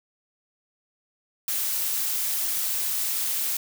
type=noise with amplitude modulation; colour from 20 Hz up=blue; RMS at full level=-25 dBFS; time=1.48-3.57 s; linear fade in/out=2 ms; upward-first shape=sine; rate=212 Hz; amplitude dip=35%; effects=none